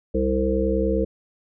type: harmonic tone with a mistuned harmonic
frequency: 65.41 Hz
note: C2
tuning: in tune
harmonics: 1 / 3 / 5 / 7 / 8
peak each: -25 / -26 / -26 / -24 / -26 dBFS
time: 0.14-1.05 s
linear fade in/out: 10 ms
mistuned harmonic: 7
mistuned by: -18 cents
effects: none